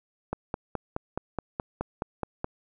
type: click train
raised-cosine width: 1 ms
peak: -15 dBFS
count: 11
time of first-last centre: 0.33-2.444 s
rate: 4.73 Hz
effects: none